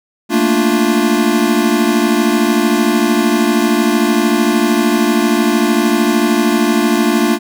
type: chord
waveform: square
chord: Bb major seventh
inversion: third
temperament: equal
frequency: 220 / 233.1 / 293.7 / 349.2 Hz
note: A3 / Bb3 / D4 / F4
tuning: 0 / 0 / 0 / 0 cents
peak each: -17 dBFS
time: 0.29-7.39 s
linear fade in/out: 50 ms
effects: none